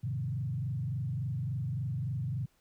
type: tone with frequency modulation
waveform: sine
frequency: 127.6 Hz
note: C3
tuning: 43 cents flat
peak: -31 dBFS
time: 0.03-2.46 s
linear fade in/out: 10 ms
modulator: 23.5 Hz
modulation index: 1.2
effects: pink hiss -71 dBFS RMS until 2.6 s